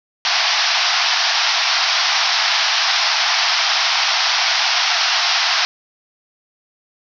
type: band-pass noise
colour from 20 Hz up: white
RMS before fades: -17 dBFS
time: 0.25-5.65 s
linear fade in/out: 0 ms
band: 660 to 5700 Hz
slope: 96 dB/octave
effects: none